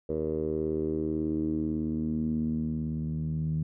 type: tone with low-pass filter sweep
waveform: 10% pulse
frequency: 78.2 Hz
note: D#2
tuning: 9 cents sharp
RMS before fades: -30 dBFS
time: 0.09-3.63 s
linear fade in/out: 5 ms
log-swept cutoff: 480 to 160 Hz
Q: 4.6
effects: none